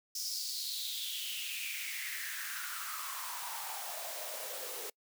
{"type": "noise with high-pass filter sweep", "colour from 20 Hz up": "white", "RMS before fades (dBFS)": -40, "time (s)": [0.15, 4.9], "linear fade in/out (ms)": 5, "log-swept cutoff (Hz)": [5500, 430], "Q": 5.7, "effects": ["noise-tail reverb RT60 0.1 s tail -26 dB re dry"]}